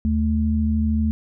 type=tone pair together; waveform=sine; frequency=77.32 / 218.7 Hz; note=D#2 / A3; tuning=-10 / -10 cents; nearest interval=octave + tritone; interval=1800 cents; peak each=-20 dBFS; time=0.05-1.11 s; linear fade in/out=0 ms; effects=none